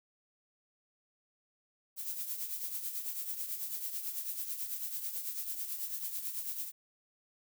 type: noise with tremolo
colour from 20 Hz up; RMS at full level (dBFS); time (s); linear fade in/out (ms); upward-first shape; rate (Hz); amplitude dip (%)
violet; -36; 1.96-6.72; 50; triangle; 9.1; 65
effects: none